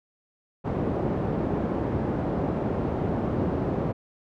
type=band-pass noise; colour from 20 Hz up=pink; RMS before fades=-27 dBFS; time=0.64-3.93 s; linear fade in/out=20 ms; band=100 to 610 Hz; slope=12 dB/octave; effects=none